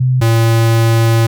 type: tone pair in turn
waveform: sine / square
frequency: 128.1 / 114.12 Hz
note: C3 / A#2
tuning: -36 / -36 cents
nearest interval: major second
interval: 200 cents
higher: first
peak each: -9 dBFS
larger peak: neither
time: 0-0.21 / 0.21-1.27 s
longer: second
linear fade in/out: 10 ms
effects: none